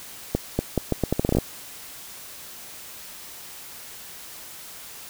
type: accelerating click train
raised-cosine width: 2 ms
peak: -7 dBFS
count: 13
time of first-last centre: 0.35-1.386 s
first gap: 240 ms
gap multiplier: 0.78
effects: white hiss -41 dBFS RMS until 5.09 s